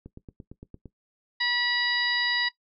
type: click train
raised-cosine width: 3 ms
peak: -29 dBFS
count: 8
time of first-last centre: 0.06-0.857 s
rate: 8.78 Hz
type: harmonic tone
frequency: 970 Hz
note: B5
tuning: 31 cents flat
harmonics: 1 / 2 / 3 / 4 / 5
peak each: -36 / -27 / -37 / -29 / -30 dBFS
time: 1.4-2.49 s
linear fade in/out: 10 ms
effects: noise-tail reverb RT60 0.1 s tail -17 dB re dry